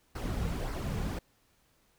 brown noise with flanger, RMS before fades -34 dBFS, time 0.15-1.19 s, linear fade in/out 5 ms, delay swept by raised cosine 0.29 to 3.29 ms, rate 1.8 Hz, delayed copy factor -0.5, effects pink hiss -69 dBFS RMS until 1.98 s

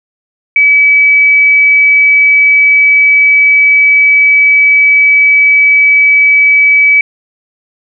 sine tone, 2288 Hz, D7, 46 cents flat, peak -3 dBFS, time 0.56-7.01 s, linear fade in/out 2 ms, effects none

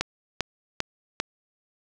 click train, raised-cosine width 0.2 ms, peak -7 dBFS, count 4, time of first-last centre 0.01-1.2 s, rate 2.52 Hz, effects none

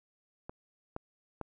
clicks, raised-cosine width 1 ms, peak -27 / -23 / -23 dBFS, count 3, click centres 0.495 / 0.964 / 1.413 s, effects none

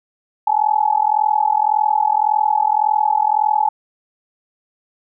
sine tone with amplitude modulation, 854 Hz, G#5, 48 cents sharp, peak -9 dBFS, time 0.47-3.69 s, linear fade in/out 5 ms, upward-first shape sine, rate 41.8 Hz, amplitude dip 95%, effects none

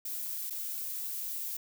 violet noise with dropouts, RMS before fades -37 dBFS, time 0.05-1.57 s, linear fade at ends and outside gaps 5 ms, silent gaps 0.499-0.505 s, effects none

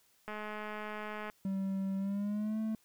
click train, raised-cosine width 0.5 ms, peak -27 dBFS, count 217, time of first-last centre 0.28-1.299 s, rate 212 Hz
triangle tone with pitch glide, 193.2 to 219.4 Hz, G3 to A3, -25 to -5 cents, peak -30 dBFS, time 1.45-2.75 s, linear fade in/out 2 ms, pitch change +220 cents, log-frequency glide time 1.97-2.6 s
effects white hiss -69 dBFS RMS until 2.84 s

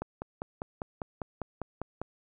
click train, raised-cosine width 1 ms, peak -20 dBFS, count 11, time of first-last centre 0.02-2.016 s, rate 5.01 Hz, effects none

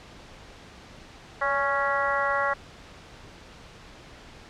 harmonic tone with a mistuned harmonic, 277.2 Hz, C#4, in tune, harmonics 2 / 3 / 4 / 5 / 6 / 7, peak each -29 / -31 / -28 / -29 / -32 / -31 dBFS, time 1.41-2.54 s, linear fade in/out 10 ms, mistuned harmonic 2, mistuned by +34 cents, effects pink hiss -47 dBFS RMS until 4.49 s + low-pass 5000 Hz 12 dB/octave

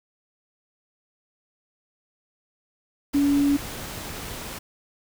sine tone in noise, 283.8 Hz, C#4, 41 cents sharp, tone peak -17 dBFS, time 3.14-3.57 s, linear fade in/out 10 ms, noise pink, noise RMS -35 dBFS, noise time 3.13-4.59 s, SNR +15 dB, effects none

